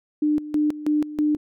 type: tone with tremolo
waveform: sine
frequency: 300.3 Hz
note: D4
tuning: 39 cents sharp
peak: -17 dBFS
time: 0.22-1.37 s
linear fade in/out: 5 ms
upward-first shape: square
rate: 3.1 Hz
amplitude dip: 80%
effects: none